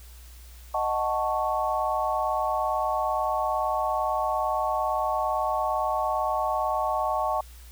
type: chord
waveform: sine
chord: D# half-diminished seventh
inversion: none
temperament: equal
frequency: 622.3 / 740 / 880 / 1108.7 Hz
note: D#5 / F#5 / A5 / C#6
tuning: 0 / 0 / 0 / 0 cents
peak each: -29 dBFS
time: 0.74-7.41 s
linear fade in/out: 5 ms
effects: added 60 Hz sine -44 dBFS peak until 7.71 s + white hiss -53 dBFS RMS until 7.71 s